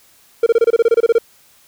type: tone bursts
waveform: triangle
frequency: 461.5 Hz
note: A#4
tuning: 17 cents flat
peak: -6 dBFS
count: 13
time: 0.43-1.184 s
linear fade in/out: 5 ms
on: 34 ms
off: 26 ms
effects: white hiss -51 dBFS RMS until 1.67 s